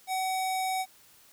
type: tone with low-pass filter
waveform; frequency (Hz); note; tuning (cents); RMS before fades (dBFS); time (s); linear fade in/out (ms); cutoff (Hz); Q
square; 754; F#5; +32; -30; 0.07-0.86; 50; 11000; 1.7
effects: white hiss -58 dBFS RMS until 1.32 s